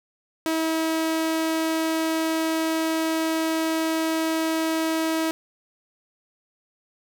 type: tone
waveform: sawtooth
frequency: 321.9 Hz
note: E4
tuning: 41 cents flat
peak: -18 dBFS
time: 0.46-5.31 s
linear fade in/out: 0 ms
effects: none